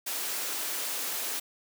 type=high-pass noise; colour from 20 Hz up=white; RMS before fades=-33 dBFS; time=0.06-1.4 s; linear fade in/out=10 ms; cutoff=260 Hz; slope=24 dB/octave; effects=none